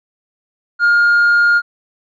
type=tone with tanh clipping; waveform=sine; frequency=1416 Hz; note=F6; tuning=23 cents sharp; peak=-9 dBFS; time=0.79-1.62 s; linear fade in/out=50 ms; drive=1 dB; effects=none